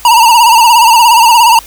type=tone with vibrato; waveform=square; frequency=928 Hz; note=A#5; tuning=8 cents flat; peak=-3 dBFS; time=0.05-1.59 s; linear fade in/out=2 ms; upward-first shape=sine; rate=17 Hz; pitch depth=83 cents each way; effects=added 50 Hz sine -37 dBFS peak until 1.66 s + white hiss -33 dBFS RMS until 1.66 s